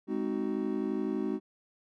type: chord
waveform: triangle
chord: Ab dominant seventh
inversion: none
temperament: just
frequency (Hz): 207.7 / 259.6 / 311.5 / 373.8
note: Ab3 / C4 / Eb4 / Gb4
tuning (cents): 0 / -13 / +2 / +18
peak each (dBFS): -33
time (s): 0.07-1.4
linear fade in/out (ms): 50
effects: none